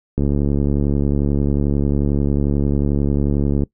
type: click train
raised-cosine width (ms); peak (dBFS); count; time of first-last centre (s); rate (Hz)
3; -6; 247; 0.18-3.635; 71.2
effects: noise-tail reverb RT60 0.1 s tail -21 dB re dry